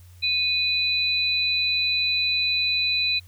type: tone pair together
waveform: sine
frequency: 2489 / 3984 Hz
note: D#7 / B7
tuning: 0 / +14 cents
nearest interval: minor sixth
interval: 814 cents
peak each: -24 / -22 dBFS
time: 0.22-3.2 s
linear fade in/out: 20 ms
effects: added 89 Hz sine -45 dBFS peak until 3.27 s + white hiss -58 dBFS RMS until 3.27 s